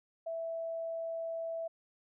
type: tone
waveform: sine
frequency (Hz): 659.3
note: E5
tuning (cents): 0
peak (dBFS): -35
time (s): 0.26-1.68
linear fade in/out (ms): 10
effects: none